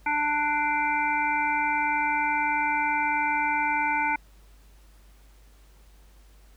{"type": "harmonic tone with a mistuned harmonic", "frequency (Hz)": 296.4, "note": "D4", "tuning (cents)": 16, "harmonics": [1, 3, 5, 7, 8], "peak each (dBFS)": [-36, -25, -30, -31, -30], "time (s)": [0.06, 4.16], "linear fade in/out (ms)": 5, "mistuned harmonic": 8, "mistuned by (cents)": -18, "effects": ["added 50 Hz sine -51 dBFS peak until 6.56 s", "pink hiss -61 dBFS RMS until 6.56 s"]}